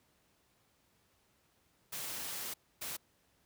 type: noise bursts at uneven times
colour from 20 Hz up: white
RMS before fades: -41 dBFS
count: 2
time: 1.92-2.54 / 2.81-2.97 s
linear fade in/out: 10 ms
effects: pink hiss -72 dBFS RMS until 3.45 s + high-pass 60 Hz 12 dB/octave